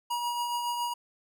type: tone with tremolo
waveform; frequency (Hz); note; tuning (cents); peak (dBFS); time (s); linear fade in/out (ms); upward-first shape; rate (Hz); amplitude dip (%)
square; 958; A#5; +47; -28; 0.1-0.94; 10; triangle; 7.2; 40
effects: none